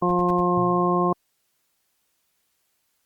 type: harmonic tone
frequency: 177.5 Hz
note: F3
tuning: 28 cents sharp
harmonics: 1 / 2 / 3 / 4 / 5 / 6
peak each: -24 / -23 / -30 / -27 / -34 / -23 dBFS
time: 0.02-1.13 s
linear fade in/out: 5 ms
type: noise bursts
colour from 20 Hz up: brown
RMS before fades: -36 dBFS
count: 4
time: 0.09-0.404 s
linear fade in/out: 2 ms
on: 23 ms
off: 74 ms
type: tone with exponential decay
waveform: sine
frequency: 123.47 Hz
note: B2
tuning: in tune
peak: -26 dBFS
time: 0.57-1.08 s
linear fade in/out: 5 ms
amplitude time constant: 110 ms
effects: white hiss -71 dBFS RMS until 3.05 s + Opus 48 kbps